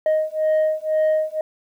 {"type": "beating tone pair", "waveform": "sine", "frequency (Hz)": [622.3, 624.3], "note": ["D#5", "D#5"], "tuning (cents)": [0, 6], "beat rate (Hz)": 2, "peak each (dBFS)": -18, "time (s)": [0.06, 1.41], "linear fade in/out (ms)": 2, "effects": ["tanh soft clip ceiling -14 dBFS", "9-bit"]}